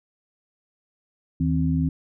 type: tone cluster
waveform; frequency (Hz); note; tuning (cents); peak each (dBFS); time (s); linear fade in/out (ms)
sine; 79.7 / 159.7 / 262.2; D#2 / D#3 / C4; +42 / +45 / +4; -26 / -22 / -24; 1.4-1.89; 5
effects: none